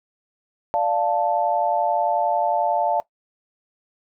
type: chord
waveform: sine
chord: D minor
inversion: none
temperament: equal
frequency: 587.3 / 698.5 / 880 Hz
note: D5 / F5 / A5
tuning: 0 / 0 / 0 cents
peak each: -24 / -22 / -22 dBFS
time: 0.74-3 s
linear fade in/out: 0 ms
effects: noise-tail reverb RT60 0.1 s tail -18 dB re dry